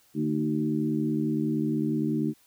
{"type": "harmonic tone with a mistuned harmonic", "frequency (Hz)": 75.5, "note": "D2", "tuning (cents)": 48, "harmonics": [2, 3, 4, 5], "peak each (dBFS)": [-31, -28, -28, -35], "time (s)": [0.14, 2.34], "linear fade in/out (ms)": 50, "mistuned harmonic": 4, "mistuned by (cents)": 27, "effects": ["white hiss -62 dBFS RMS until 2.46 s"]}